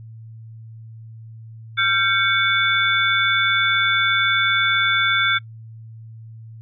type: tone cluster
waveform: sine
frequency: 1373 / 1570 / 2228 / 3496 Hz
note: F6 / G6 / C#7 / A7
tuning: -30 / +2 / +8 / -12 cents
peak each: -21 dBFS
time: 1.77-5.39 s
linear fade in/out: 20 ms
effects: noise-tail reverb RT60 0.1 s tail -26 dB re dry + added 112 Hz sine -36 dBFS peak until 6.61 s